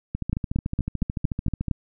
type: two click trains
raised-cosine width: 5 ms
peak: -10 / -14 dBFS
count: 7 / 22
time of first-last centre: 0.33-1.712 / 0.15-1.683 s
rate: 4.34 / 13.7 Hz
effects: none